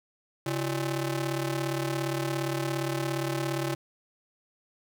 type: ring-modulated tone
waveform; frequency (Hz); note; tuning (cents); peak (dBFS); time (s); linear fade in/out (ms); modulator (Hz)
sawtooth; 236.7; A#3; +27; -21; 0.46-3.75; 5; 99.7
effects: none